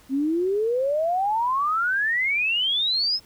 sine exponential sweep, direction up, 260.1 to 5280 Hz, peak -20 dBFS, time 0.09-3.2 s, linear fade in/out 50 ms, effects pink hiss -54 dBFS RMS until 3.25 s

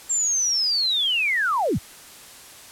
sine linear sweep, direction down, 7470 to 40.08 Hz, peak -19 dBFS, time 0.09-1.79 s, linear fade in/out 20 ms, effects white hiss -44 dBFS RMS until 2.71 s + low-pass 12000 Hz 12 dB/octave

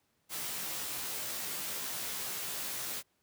white noise with comb filter, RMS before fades -38 dBFS, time 0.29-3.03 s, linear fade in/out 50 ms, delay 15 ms, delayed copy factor +0.95, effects pink hiss -75 dBFS RMS until 3.22 s + high-pass 80 Hz 12 dB/octave

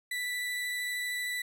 35% pulse tone with vibrato, 1975.5 Hz, B6, in tune, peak -30 dBFS, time 0.11-1.42 s, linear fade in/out 5 ms, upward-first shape sine, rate 13 Hz, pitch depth 9 cents each way, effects none

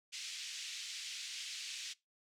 pink band-pass noise, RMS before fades -45 dBFS, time 0.12-1.94 s, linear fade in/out 20 ms, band 2500 to 7100 Hz, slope 24 dB/octave, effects noise-tail reverb RT60 0.2 s tail -21 dB re dry

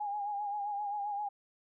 sine tone with vibrato, 820 Hz, G#5, 22 cents flat, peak -33 dBFS, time 0-1.29 s, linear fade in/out 10 ms, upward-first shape sine, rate 7.6 Hz, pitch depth 46 cents each way, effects none

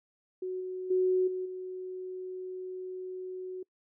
sine tone with level steps, 370 Hz, F#4, in tune, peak -32 / -34 / -23 / -31 / -36 dBFS, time 0.42-3.63 s, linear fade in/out 5 ms, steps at 0.6 / 0.9 / 1.27 / 1.45 s, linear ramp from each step 10 ms, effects noise-tail reverb RT60 0.1 s tail -25 dB re dry

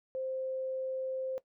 sine tone, 523.3 Hz, C5, in tune, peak -33 dBFS, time 0.15-1.38 s, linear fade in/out 0 ms, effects noise-tail reverb RT60 0.1 s tail -17 dB re dry

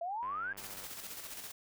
sine exponential sweep, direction up, 659.3 to 1656 Hz, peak -35 dBFS, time 0.01-0.53 s, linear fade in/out 5 ms
click train, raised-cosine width 0.5 ms, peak -37 dBFS, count 62, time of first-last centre 0.23-0.852 s, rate 98.1 Hz
white noise with tremolo, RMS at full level -44 dBFS, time 0.57-1.52 s, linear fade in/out 10 ms, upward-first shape square, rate 15 Hz, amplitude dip 40%
effects none

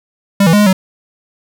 square tone with pitch steps, 199.2 / 164.4 / 206.9 / 208.2 / 188 Hz, G3 / E3 / G#3 / G#3 / F#3, +28 / -4 / -6 / +5 / +28 cents, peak -7 dBFS, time 0.4-0.73 s, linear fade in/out 5 ms, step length 66 ms, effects none

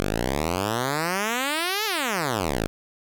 5% pulse exponential two-way sweep, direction up then down, 46 to 448 to 46 Hz, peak -12 dBFS, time 0-2.67 s, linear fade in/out 0 ms, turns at 1.85 s, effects none

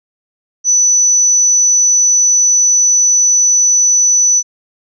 sine tone, 5970 Hz, F#8, 15 cents sharp, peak -7 dBFS, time 0.64-4.43 s, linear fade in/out 50 ms, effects none

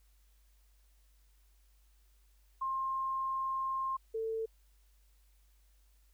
sine tone pair in turn, 1062 / 446.5 Hz, C6 / A4, +25 / +25 cents, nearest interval octave + minor third, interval 1500 cents, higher first, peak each -32 / -33 dBFS, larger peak first, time 2.61-3.97 / 4.14-4.46 s, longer first, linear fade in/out 10 ms, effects added 50 Hz sine -63 dBFS peak until 6.13 s + white hiss -74 dBFS RMS until 6.13 s

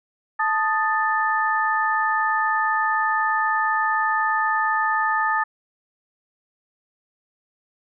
sine tone cluster, 877 / 1242 / 1766 Hz, A5 / D#6 / A6, -6 / -3 / +6 cents, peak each -23 dBFS, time 0.39-5.44 s, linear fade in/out 10 ms, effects none

